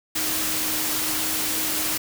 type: tone in noise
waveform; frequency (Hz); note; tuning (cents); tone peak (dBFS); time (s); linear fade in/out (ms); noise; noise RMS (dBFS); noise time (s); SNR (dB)
sine; 311.1; D#4; 0; -35; 0.15-1.98; 10; white; -25; 0.15-1.98; -13
effects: none